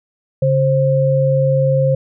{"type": "tone pair together", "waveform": "sine", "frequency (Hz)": [140, 528.6], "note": ["C#3", "C5"], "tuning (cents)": [18, 18], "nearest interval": "octave + major seventh", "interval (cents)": 2300, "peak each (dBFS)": -14, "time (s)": [0.42, 1.95], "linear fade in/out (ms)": 5, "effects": []}